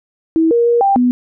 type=tone with pitch steps; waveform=sine; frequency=324.2 / 470.7 / 473.5 / 789 / 247.1 Hz; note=E4 / A#4 / A#4 / G5 / B3; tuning=-29 / +17 / +27 / +11 / +1 cents; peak=-9 dBFS; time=0.36-1.11 s; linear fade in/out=0 ms; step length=150 ms; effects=none